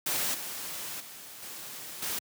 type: noise with level steps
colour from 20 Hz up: white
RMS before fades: -30 / -38 / -46 / -42 / -33 dBFS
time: 0.06-2.19 s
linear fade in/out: 5 ms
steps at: 0.34 / 1 / 1.42 / 2.02 s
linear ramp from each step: 5 ms
effects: high-pass 100 Hz 12 dB/octave